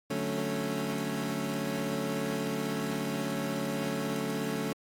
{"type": "chord", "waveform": "25% pulse", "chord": "D major seventh", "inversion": "none", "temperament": "equal", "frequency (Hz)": [146.83, 185, 220, 277.2], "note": ["D3", "F#3", "A3", "C#4"], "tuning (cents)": [0, 0, 0, 0], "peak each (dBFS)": [-34, -34, -31, -32], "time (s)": [0.1, 4.73], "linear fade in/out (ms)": 5, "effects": ["AAC 64 kbps"]}